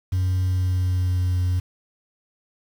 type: tone with pitch glide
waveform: sine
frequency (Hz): 92.5 to 90.28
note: F#2 to F#2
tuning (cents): 0 to -42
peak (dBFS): -16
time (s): 0.12-1.6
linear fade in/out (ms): 10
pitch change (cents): -42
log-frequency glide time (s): 0.44-1.41
effects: tanh soft clip ceiling -18 dBFS + 7-bit